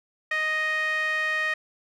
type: tone with band-pass filter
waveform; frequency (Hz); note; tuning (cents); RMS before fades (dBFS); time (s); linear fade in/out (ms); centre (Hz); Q
sawtooth; 622.3; D#5; 0; -26; 0.31-1.54; 5; 2000; 5.2
effects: none